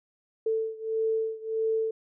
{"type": "beating tone pair", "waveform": "sine", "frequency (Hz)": [443.4, 445], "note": ["A4", "A4"], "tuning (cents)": [13, 20], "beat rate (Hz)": 1.6, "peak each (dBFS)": [-28, -30], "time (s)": [0.46, 1.91], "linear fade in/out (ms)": 5, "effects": []}